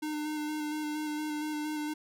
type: tone with vibrato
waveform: square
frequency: 302.9 Hz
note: D#4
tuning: 46 cents flat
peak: -33 dBFS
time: 0.02-1.94 s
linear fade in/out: 10 ms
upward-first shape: square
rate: 4.3 Hz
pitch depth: 16 cents each way
effects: none